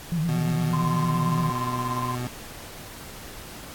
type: tone with vibrato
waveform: sine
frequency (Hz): 162.9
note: E3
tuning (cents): -20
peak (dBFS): -22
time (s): 0.12-1.5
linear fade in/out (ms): 0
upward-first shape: sine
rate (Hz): 8.8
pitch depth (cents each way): 110
type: tone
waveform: 25% pulse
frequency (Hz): 123.47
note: B2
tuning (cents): 0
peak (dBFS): -25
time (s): 0.29-2.27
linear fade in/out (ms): 0
type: tone with tremolo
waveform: sine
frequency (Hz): 1036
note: C6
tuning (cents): -17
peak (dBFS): -25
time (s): 0.73-2.15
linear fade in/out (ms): 5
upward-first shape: square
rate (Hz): 17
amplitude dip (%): 55
effects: pink hiss -41 dBFS RMS until 3.74 s + AAC 64 kbps